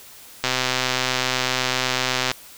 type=click train; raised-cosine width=0.2 ms; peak=-3 dBFS; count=241; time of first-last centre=0.44-2.315 s; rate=128 Hz; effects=white hiss -44 dBFS RMS until 2.57 s